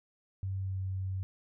sine tone with pitch glide, 96 to 94.79 Hz, G2 to F#2, -36 to +42 cents, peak -32 dBFS, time 0.43-1.23 s, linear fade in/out 0 ms, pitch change -22 cents, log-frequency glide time 0.58-0.79 s, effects none

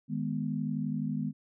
sine chord, G# minor, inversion second, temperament equal, 155.56 / 207.7 / 246.9 Hz, D#3 / G#3 / B3, 0 / 0 / 0 cents, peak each -34 dBFS, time 0.08-1.33 s, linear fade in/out 50 ms, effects none

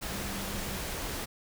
sine tone in noise, 198 Hz, G3, 18 cents sharp, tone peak -41 dBFS, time 0.1-0.77 s, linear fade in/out 20 ms, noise pink, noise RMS -36 dBFS, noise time 0.01-1.26 s, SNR -8 dB, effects none

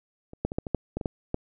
clicks, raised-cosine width 2 ms, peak -29 / -12 / -20 / -13 / -20 / -10 / -16 / -19 / -13 / -13 dBFS, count 10, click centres 0.334 / 0.45 / 0.519 / 0.585 / 0.668 / 0.747 / 0.97 / 1.012 / 1.058 / 1.344 s, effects none

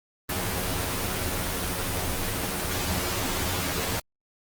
pink noise with comb filter, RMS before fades -28 dBFS, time 0.29-4 s, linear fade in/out 5 ms, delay 11 ms, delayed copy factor +0.8, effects Opus 24 kbps

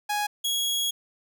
sawtooth tone pair in turn, 830.6 / 3322 Hz, G#5 / G#7, 0 / 0 cents, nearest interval 2 octaves, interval 2400 cents, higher second, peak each -21 dBFS, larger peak neither, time 0.09-0.27 / 0.44-0.91 s, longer second, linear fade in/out 10 ms, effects none

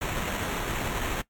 pink noise with sample-and-hold, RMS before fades -30 dBFS, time 0.01-1.22 s, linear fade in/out 10 ms, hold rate 4900 Hz, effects noise-tail reverb RT60 0.1 s tail -18 dB re dry + MP3 96 kbps

